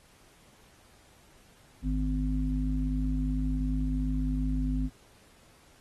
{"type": "harmonic tone", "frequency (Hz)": 51.4, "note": "G#1", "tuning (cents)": -17, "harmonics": [1, 3, 5], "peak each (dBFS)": [-28, -35, -31], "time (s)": [1.82, 4.9], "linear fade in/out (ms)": 50, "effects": ["pink hiss -60 dBFS RMS until 5.8 s", "AAC 32 kbps"]}